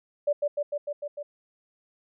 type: tone with echo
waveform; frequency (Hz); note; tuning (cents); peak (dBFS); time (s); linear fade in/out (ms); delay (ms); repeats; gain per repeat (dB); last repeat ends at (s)
sine; 583; D5; -13; -20; 0.27-0.33; 10; 150; 6; -2; 1.23
effects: none